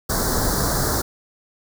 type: band-stop noise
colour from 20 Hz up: pink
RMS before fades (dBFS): -21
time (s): 0.09-1.02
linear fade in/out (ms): 10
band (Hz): 1700 to 4200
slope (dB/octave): 48
effects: none